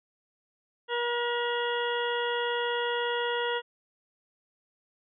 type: harmonic tone with a mistuned harmonic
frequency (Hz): 478.3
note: A#4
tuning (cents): +44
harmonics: 1 / 2 / 3 / 4 / 6 / 7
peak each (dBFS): -30 / -33 / -35 / -36 / -38 / -38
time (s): 0.88-3.62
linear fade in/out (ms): 50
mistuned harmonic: 6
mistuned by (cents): -17
effects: none